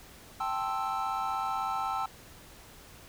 triangle chord, A minor seventh, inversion third, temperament equal with one note detuned, 784 / 880 / 1049.5 / 1318.5 Hz, G5 / A5 / C6 / E6, 0 / 0 / +5 / 0 cents, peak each -32 / -34 / -37 / -32 dBFS, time 0.4-2.06 s, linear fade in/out 5 ms, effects pink hiss -52 dBFS RMS until 3.08 s

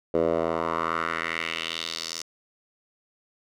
10% pulse tone with band-pass filter sweep, 82.4 Hz, E2, in tune, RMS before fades -28 dBFS, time 0.14-2.22 s, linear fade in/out 5 ms, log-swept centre 490 to 5900 Hz, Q 2.5, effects none

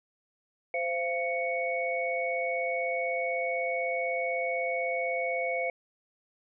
sine tone cluster, 518 / 682 / 2226 Hz, C5 / F5 / C#7, -17 / -41 / +7 cents, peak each -32 / -32 / -32 dBFS, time 0.74-5.7 s, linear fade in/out 2 ms, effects none

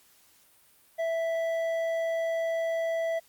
triangle tone with hard clipping, 659.3 Hz, E5, in tune, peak -28 dBFS, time 0.98-3.2 s, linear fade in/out 20 ms, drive 10 dB, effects white hiss -61 dBFS RMS until 3.28 s + Opus 48 kbps

